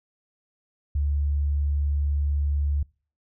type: tone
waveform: sine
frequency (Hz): 72.1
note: D2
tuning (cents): -31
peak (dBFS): -21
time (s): 0.95-2.83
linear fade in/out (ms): 5
effects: noise-tail reverb RT60 0.4 s tail -26 dB re dry